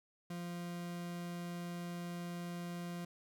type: tone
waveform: 40% pulse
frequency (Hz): 173.9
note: F3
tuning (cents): -7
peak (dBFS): -40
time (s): 0.3-3.05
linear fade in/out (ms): 5
effects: none